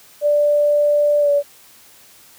sine tone with pitch glide, 587.3 to 573.9 Hz, D5 to D5, 0 to -40 cents, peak -12 dBFS, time 0.21-1.43 s, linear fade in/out 50 ms, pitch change -40 cents, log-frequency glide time 1.2-1.3 s, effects white hiss -47 dBFS RMS until 2.38 s + high-pass 60 Hz 12 dB/octave

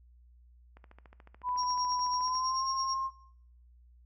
click train, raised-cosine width 0.5 ms, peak -38 dBFS, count 23, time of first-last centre 0.77-2.353 s, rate 13.9 Hz
sine tone with pitch glide, 994 to 1065.3 Hz, B5 to C6, +11 to +31 cents, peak -30 dBFS, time 1.43-3.11 s, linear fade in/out 50 ms, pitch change +120 cents, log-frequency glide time 2.15-2.66 s
sine tone with tremolo, 5588 Hz, F8, in tune, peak -32 dBFS, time 1.57-2.95 s, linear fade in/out 20 ms, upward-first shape sine, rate 9.1 Hz, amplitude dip 75%
effects noise-tail reverb RT60 0.6 s tail -18 dB re dry + added 60 Hz sine -56 dBFS peak until 4.05 s

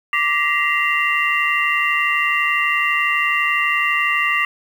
sine tone cluster, 1172 / 1914 / 2066 / 2763 Hz, D6 / A#6 / C7 / F7, -4 / +45 / -22 / -19 cents, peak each -21 dBFS, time 0.13-4.45 s, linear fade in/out 2 ms, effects 7-bit

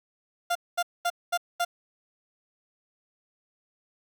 30% pulse tone bursts, 698 Hz, F5, 1 cent flat, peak -21 dBFS, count 5, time 0.5-1.65 s, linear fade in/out 10 ms, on 54 ms, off 220 ms, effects none

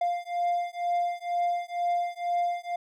triangle beating tone pair, 698.5 / 700.6 Hz, F5 / F5, 0 / +5 cents, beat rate 2.1 Hz, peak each -27 dBFS, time 0.01-2.76 s, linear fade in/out 5 ms, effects none

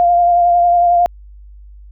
sine tone with vibrato, 698.5 Hz, F5, in tune, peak -8 dBFS, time 0-1.06 s, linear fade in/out 0 ms, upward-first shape sine, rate 11 Hz, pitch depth 21 cents each way, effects added 50 Hz sine -35 dBFS peak until 1.91 s

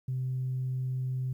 sine tone, 129 Hz, C3, 24 cents flat, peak -28 dBFS, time 0.08-1.33 s, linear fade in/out 5 ms, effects tanh soft clip ceiling -25 dBFS + 11-bit

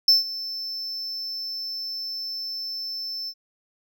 triangle tone with ADSR envelope, 5300 Hz, E8, 9 cents sharp, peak -10 dBFS, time 0.08-3.34 s, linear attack 3 ms, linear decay 150 ms, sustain -18 dB, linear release 58 ms, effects none

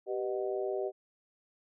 harmonic tone with a mistuned harmonic, 123.47 Hz, B2, in tune, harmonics 3 / 4 / 5 / 6, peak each -33 / -39 / -37 / -43 dBFS, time 0.06-0.92 s, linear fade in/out 50 ms, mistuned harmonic 3, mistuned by +79 cents, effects none

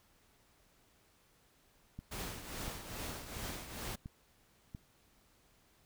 click train, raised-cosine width 5 ms, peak -32 dBFS, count 5, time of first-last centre 1.99-4.749 s, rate 1.45 Hz
pink noise with tremolo, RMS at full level -41 dBFS, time 2.11-3.96 s, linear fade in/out 10 ms, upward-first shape triangle, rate 2.4 Hz, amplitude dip 65%
effects pink hiss -69 dBFS RMS until 5.85 s

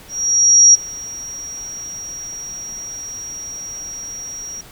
sine tone with ADSR envelope, 5680 Hz, F8, 28 cents sharp, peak -4 dBFS, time 0.08-4.61 s, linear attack 660 ms, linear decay 17 ms, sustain -23 dB, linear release 4 ms, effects pink hiss -42 dBFS RMS until 4.71 s

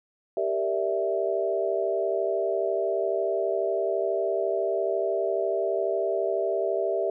sine chord, E half-diminished seventh, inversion first, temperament equal, 392 / 466.2 / 587.3 / 659.3 Hz, G4 / Bb4 / D5 / E5, 0 / 0 / 0 / 0 cents, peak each -28 / -32 / -31 / -27 dBFS, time 0.37-7.1 s, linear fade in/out 2 ms, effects none

